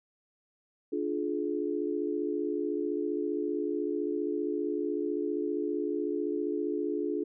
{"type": "chord", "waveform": "sine", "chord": "D diminished", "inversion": "none", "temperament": "equal with one note detuned", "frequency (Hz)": [293.7, 349.2, 423.8], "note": ["D4", "F4", "Ab4"], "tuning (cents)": [0, 0, 35], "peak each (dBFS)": -33, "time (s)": [0.92, 7.24], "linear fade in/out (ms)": 10, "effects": []}